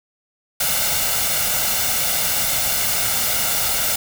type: noise with comb filter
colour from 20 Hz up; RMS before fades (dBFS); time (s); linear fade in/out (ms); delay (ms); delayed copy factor
white; -20; 0.6-3.96; 5; 1.4; +0.6
effects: none